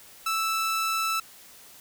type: tone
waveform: sawtooth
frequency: 1318.5 Hz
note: E6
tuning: in tune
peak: -21 dBFS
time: 0.26-1.2 s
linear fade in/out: 5 ms
effects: white hiss -50 dBFS RMS until 1.8 s